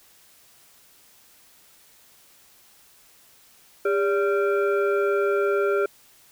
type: tone with frequency modulation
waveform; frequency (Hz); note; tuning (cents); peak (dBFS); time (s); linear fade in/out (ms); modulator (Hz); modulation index
sine; 402.2; G4; +44; -19; 3.85-5.86; 5; 978; 0.86
effects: white hiss -55 dBFS RMS until 6.31 s